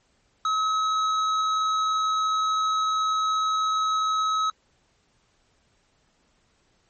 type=tone with hard clipping; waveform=sine; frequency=1283 Hz; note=E6; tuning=47 cents flat; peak=-23 dBFS; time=0.45-4.5 s; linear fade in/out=2 ms; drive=9 dB; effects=pink hiss -66 dBFS RMS until 6.89 s + MP3 32 kbps